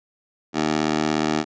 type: tone with high-pass filter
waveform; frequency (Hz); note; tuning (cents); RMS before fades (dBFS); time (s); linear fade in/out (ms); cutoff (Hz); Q
15% pulse; 77; D#2; -17; -22; 0.53-1.45; 50; 310; 1.2
effects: resampled to 16000 Hz